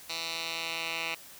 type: tone with band-pass filter sweep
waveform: 10% pulse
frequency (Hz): 164.81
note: E3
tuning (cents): 0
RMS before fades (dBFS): -35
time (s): 0.09-1.15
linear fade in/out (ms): 10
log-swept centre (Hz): 4100 to 2700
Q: 2.1
effects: white hiss -50 dBFS RMS until 1.39 s